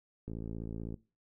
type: click train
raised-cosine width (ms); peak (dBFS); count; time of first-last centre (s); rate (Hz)
3; -28; 38; 0.28-0.942; 55.9
effects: noise-tail reverb RT60 0.3 s tail -19 dB re dry